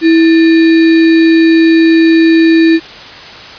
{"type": "tone with sample-and-hold", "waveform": "sine", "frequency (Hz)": 326.7, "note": "E4", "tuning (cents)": -15, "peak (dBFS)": -3, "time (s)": [0.01, 2.8], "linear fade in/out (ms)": 50, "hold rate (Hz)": 2100, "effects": ["white hiss -29 dBFS RMS until 3.58 s", "resampled to 11025 Hz"]}